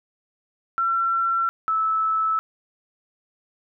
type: tone pair in turn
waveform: sine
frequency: 1354 / 1307.5 Hz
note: E6 / E6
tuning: +46 / -15 cents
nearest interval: minor second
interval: 61 cents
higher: first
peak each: -19 dBFS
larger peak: neither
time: 0.78-1.49 / 1.68-2.39 s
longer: neither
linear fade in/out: 0 ms
effects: none